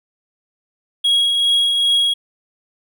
triangle tone with tremolo, 3307 Hz, G#7, 8 cents flat, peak -10 dBFS, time 1.04-2.14 s, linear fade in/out 10 ms, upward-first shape triangle, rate 2.5 Hz, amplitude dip 35%, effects none

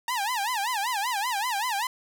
sawtooth tone with vibrato, 896 Hz, A5, 31 cents sharp, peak -22 dBFS, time 0.08-1.87 s, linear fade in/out 2 ms, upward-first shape sine, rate 5.2 Hz, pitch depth 230 cents each way, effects none

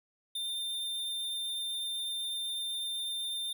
square tone, 3604 Hz, A7, 41 cents sharp, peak -34 dBFS, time 0.35-3.53 s, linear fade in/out 5 ms, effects none

